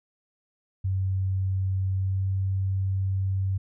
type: tone with pitch glide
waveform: sine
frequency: 95.1 to 95.93 Hz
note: F#2 to G2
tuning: +48 to -37 cents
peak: -23 dBFS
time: 0.84-3.58 s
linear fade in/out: 10 ms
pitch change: +15 cents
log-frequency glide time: 1.94-2.25 s
effects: none